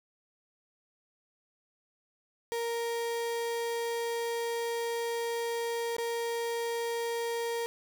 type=tone with dropouts; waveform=35% pulse; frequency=466.2 Hz; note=A#4; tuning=in tune; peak=-29 dBFS; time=2.52-7.66 s; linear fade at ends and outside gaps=0 ms; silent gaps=5.966-5.983 s; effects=none